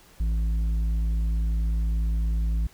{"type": "tone with tanh clipping", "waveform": "triangle", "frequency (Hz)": 55, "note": "A1", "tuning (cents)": 0, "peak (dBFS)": -23, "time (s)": [0.2, 2.67], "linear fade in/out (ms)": 5, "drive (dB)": 11, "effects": ["pink hiss -54 dBFS RMS until 2.73 s"]}